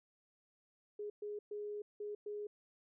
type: tone bursts at uneven times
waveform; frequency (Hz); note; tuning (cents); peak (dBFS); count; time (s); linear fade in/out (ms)
sine; 415.8; G#4; +2; -40; 5; 0.99-1.1 / 1.22-1.39 / 1.51-1.82 / 2-2.15 / 2.26-2.47; 5
effects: none